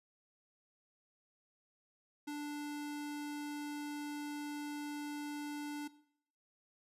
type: tone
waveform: square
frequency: 293.7 Hz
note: D4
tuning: in tune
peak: -40 dBFS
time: 2.27-5.88 s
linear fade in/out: 10 ms
effects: noise-tail reverb RT60 0.6 s tail -17 dB re dry + resampled to 32000 Hz